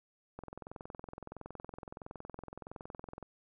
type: click train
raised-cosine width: 1 ms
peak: -30 dBFS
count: 62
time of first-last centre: 0.39-3.227 s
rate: 21.5 Hz
effects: none